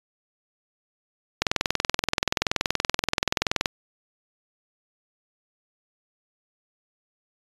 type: click train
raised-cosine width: 0.2 ms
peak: -3 dBFS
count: 48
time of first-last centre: 1.42-3.658 s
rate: 21 Hz
effects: resampled to 24000 Hz